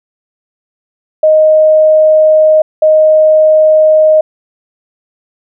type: tone pair in turn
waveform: sine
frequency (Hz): 622.3 / 622.3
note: D#5 / D#5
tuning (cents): 0 / 0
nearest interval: unison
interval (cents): 0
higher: neither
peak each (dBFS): -3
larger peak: neither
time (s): 1.23-2.62 / 2.82-4.21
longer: neither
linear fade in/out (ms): 5
effects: none